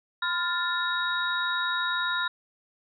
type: tone cluster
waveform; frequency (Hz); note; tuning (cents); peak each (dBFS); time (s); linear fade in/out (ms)
sine; 1021 / 1405 / 1763 / 3797; C6 / F6 / A6 / A#7; -43 / +10 / +3 / +31; -32 / -28 / -34 / -31; 0.22-2.28; 5
effects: none